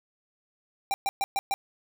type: tone bursts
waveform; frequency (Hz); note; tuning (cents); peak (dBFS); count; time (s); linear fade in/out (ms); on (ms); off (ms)
square; 790; G5; +13; -25; 5; 0.91-1.54; 0; 30; 120
effects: none